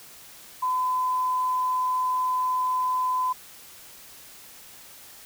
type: tone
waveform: sine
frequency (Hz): 1013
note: B5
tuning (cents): +44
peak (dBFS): -22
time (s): 0.62-3.33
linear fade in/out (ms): 10
effects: white hiss -47 dBFS RMS until 5.25 s